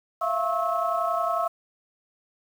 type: tone cluster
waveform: sine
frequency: 665 / 696 / 1091 / 1299 Hz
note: E5 / F5 / C#6 / E6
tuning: +15 / -6 / -28 / -26 cents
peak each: -28 dBFS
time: 0.21-1.48 s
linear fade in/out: 10 ms
effects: tanh soft clip ceiling -12 dBFS + 8-bit